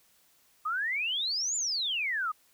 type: exponential two-way sweep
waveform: sine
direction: up then down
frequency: 1201 to 7240 to 1201 Hz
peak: -28 dBFS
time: 0.65-2.32 s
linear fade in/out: 10 ms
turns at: 1.56 s
effects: white hiss -65 dBFS RMS until 2.53 s